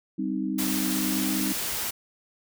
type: chord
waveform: sine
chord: C minor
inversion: second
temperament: equal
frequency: 196 / 261.6 / 311.1 Hz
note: G3 / C4 / Eb4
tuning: 0 / 0 / 0 cents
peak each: -30 dBFS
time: 0.18-1.53 s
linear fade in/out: 10 ms
type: noise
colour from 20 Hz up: white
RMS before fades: -30 dBFS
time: 0.58-1.91 s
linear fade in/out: 10 ms
type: noise with exponential growth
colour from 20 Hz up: brown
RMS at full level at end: -39 dBFS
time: 1.63-1.75 s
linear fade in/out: 1 ms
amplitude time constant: 26 ms
effects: none